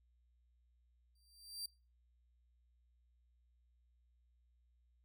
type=tone with exponential growth; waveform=sawtooth; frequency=4699 Hz; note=D8; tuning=in tune; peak=-37 dBFS; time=1.15-1.66 s; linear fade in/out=5 ms; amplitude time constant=110 ms; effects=noise-tail reverb RT60 0.3 s tail -21 dB re dry + added 60 Hz sine -70 dBFS peak until 5.04 s